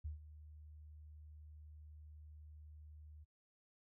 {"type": "tone with ADSR envelope", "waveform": "sine", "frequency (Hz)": 76, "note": "D#2", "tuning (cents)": -40, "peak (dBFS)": -40, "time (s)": [0.04, 3.25], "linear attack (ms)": 14, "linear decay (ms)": 130, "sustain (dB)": -14, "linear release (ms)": 23, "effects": ["noise-tail reverb RT60 0.1 s tail -23 dB re dry"]}